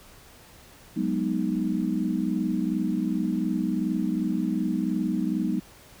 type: chord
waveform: sine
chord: G# minor seventh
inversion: third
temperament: equal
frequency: 185 / 207.7 / 246.9 / 311.1 Hz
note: F#3 / G#3 / B3 / D#4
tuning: 0 / 0 / 0 / 0 cents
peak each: -29 dBFS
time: 0.96-5.6 s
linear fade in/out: 10 ms
effects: pink hiss -51 dBFS RMS until 6 s